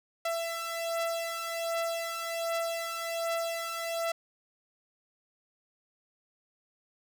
sawtooth beating tone pair, 667 / 668.3 Hz, E5 / E5, +20 / +24 cents, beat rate 1.3 Hz, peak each -32 / -29 dBFS, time 0.25-4.12 s, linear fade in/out 5 ms, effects none

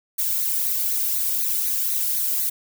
violet noise with flanger, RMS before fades -23 dBFS, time 0.18-2.5 s, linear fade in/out 10 ms, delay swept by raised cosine 0.47 to 1.38 ms, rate 4 Hz, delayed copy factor +0.8, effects none

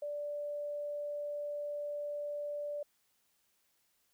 sine tone, 585 Hz, D5, 7 cents flat, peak -36 dBFS, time 0.02-2.83 s, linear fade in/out 5 ms, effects white hiss -75 dBFS RMS until 4.13 s

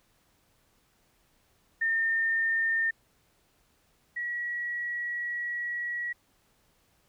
sine tone pair in turn, 1815 / 1921.6 Hz, A#6 / B6, -47 / -48 cents, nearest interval minor second, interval 99 cents, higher second, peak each -24 / -30 dBFS, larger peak first, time 1.81-2.91 / 4.16-6.13 s, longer second, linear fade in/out 10 ms, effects pink hiss -68 dBFS RMS until 7.08 s

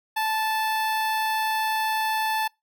sawtooth tone with notch filter, 876 Hz, A5, 8 cents flat, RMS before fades -25 dBFS, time 0.16-2.48 s, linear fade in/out 10 ms, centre 7000 Hz, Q 1.3, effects noise-tail reverb RT60 0.2 s tail -25 dB re dry

